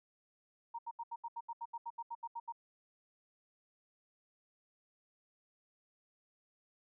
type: tone bursts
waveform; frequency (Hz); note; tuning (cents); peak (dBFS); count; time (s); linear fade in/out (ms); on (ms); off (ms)
sine; 932.3; A#5; 0; -39; 15; 0.74-2.524; 10; 48; 76
effects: none